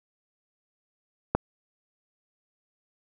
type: click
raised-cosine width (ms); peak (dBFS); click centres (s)
1; -7; 1.35
effects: none